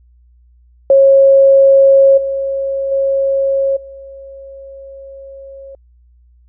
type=tone with level steps; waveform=sine; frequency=545 Hz; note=C#5; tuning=29 cents flat; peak=-4 / -15 / -11 / -30 dBFS; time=0.9-5.75 s; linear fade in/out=2 ms; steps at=2.17 / 2.91 / 3.76 s; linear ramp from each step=10 ms; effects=added 60 Hz sine -45 dBFS peak until 6.48 s